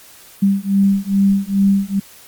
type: beating tone pair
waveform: sine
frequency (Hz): 196 / 198.4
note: G3 / G3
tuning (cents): 0 / +21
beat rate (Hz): 2.4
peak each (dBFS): -15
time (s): 0.42-2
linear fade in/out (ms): 10
effects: white hiss -43 dBFS RMS until 2.27 s + Opus 48 kbps